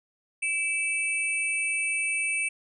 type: tone cluster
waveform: sine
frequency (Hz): 2310 / 2634 / 8890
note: D7 / E7 / C#9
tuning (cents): -29 / -2 / +4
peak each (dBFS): -30 / -27 / -34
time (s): 0.42-2.49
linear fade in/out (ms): 10
effects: none